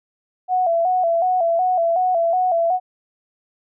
sine tone with vibrato, 703 Hz, F5, 11 cents sharp, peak -15 dBFS, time 0.48-2.8 s, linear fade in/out 50 ms, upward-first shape square, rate 2.7 Hz, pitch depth 80 cents each way, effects none

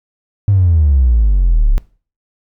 triangle exponential sweep, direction down, 103.83 to 32.79 Hz, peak -4 dBFS, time 0.48-1.78 s, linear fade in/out 0 ms, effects noise-tail reverb RT60 0.4 s tail -22 dB re dry + tanh soft clip ceiling -4 dBFS

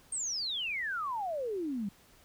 sine exponential sweep, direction down, 8750 to 190 Hz, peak -32 dBFS, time 0.12-1.89 s, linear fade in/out 5 ms, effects pink hiss -61 dBFS RMS until 2.24 s

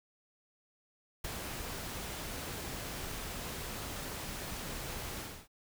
pink noise with ADSR envelope, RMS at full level -37 dBFS, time 1.24-5.48 s, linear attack 7 ms, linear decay 21 ms, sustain -4 dB, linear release 290 ms, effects none

